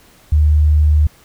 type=tone; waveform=sine; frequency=75.6 Hz; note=D#2; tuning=49 cents flat; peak=-8 dBFS; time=0.32-1.07 s; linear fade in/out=5 ms; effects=pink hiss -48 dBFS RMS until 1.24 s